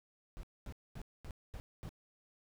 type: noise bursts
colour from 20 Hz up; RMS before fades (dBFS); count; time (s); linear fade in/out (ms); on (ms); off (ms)
brown; -45; 6; 0.37-1.892; 0; 62; 230
effects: none